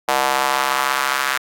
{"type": "tone with high-pass filter sweep", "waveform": "square", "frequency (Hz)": 67.3, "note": "C2", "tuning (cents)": 49, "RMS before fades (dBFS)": -19, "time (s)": [0.08, 1.38], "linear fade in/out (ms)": 5, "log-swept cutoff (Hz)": [750, 1400], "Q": 1.9, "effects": ["AAC 64 kbps"]}